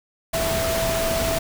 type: tone in noise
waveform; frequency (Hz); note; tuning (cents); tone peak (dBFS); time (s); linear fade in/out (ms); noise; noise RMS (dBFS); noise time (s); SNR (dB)
sine; 659.3; E5; 0; -23; 0.33-1.39; 10; pink; -25; 0.33-1.39; -1
effects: none